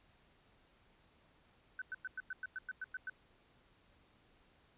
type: tone bursts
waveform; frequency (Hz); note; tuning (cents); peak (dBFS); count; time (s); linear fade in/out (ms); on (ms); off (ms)
sine; 1517; F#6; +43; -39; 11; 1.79-3.098; 2; 28; 100
effects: pink hiss -69 dBFS RMS until 4.77 s + resampled to 8000 Hz